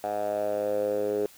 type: tone with band-pass filter sweep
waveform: 10% pulse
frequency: 103.83 Hz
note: G#2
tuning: in tune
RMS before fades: -28 dBFS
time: 0.04-1.26 s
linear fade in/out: 0 ms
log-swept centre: 720 to 430 Hz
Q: 5.5
effects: white hiss -53 dBFS RMS until 1.37 s